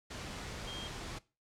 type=tone in noise; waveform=sine; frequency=3213 Hz; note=G7; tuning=42 cents sharp; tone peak=-42 dBFS; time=0.67-0.88 s; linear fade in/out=10 ms; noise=pink; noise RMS=-43 dBFS; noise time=0.1-1.19 s; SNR=-2 dB; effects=noise-tail reverb RT60 0.3 s tail -20 dB re dry + low-pass 7000 Hz 12 dB/octave